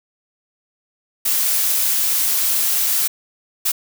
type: noise bursts at uneven times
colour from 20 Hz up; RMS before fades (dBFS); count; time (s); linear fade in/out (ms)
blue; -18; 2; 1.25-3.08 / 3.65-3.72; 10
effects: none